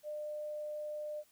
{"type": "tone", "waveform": "sine", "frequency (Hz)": 601, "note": "D5", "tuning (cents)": 40, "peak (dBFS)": -38, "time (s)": [0.03, 1.24], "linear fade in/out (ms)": 50, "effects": ["white hiss -68 dBFS RMS until 1.31 s"]}